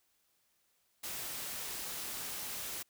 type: noise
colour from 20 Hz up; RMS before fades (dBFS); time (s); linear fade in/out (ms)
white; -41; 1.03-2.83; 10
effects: white hiss -75 dBFS RMS until 2.89 s